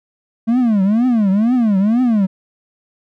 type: tone with vibrato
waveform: triangle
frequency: 220 Hz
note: A3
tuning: in tune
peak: -9 dBFS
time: 0.47-2.27 s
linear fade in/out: 20 ms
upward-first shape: triangle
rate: 2.1 Hz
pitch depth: 290 cents each way
effects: none